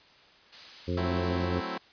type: noise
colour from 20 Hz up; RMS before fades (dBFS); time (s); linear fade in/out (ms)
blue; -40; 0.52-1.46; 10
type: harmonic tone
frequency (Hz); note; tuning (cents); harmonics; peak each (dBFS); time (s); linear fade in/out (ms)
88.6; F2; +25; 1 / 2 / 3 / 4 / 5 / 6; -31 / -35 / -35 / -36 / -37 / -39; 0.87-1.61; 20
type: chord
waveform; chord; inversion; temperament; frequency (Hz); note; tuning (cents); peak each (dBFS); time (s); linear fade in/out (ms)
10% pulse; F# half-diminished seventh; none; equal; 185 / 220 / 261.6 / 329.6; F#3 / A3 / C4 / E4; 0 / 0 / 0 / 0; -30 / -32 / -29 / -29; 0.97-1.78; 5
effects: white hiss -57 dBFS RMS until 1.92 s + resampled to 11025 Hz